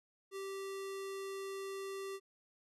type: tone with low-pass filter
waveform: square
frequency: 390 Hz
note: G4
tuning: 9 cents flat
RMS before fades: -43 dBFS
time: 0.31-2.2 s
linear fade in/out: 50 ms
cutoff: 11000 Hz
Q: 1.1
effects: none